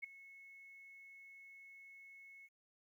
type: tone with ADSR envelope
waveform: sine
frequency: 2192 Hz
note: C#7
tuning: 20 cents flat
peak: -38 dBFS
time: 0.02-2.49 s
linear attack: 21 ms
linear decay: 6 ms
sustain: -17 dB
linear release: 41 ms
effects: 13-bit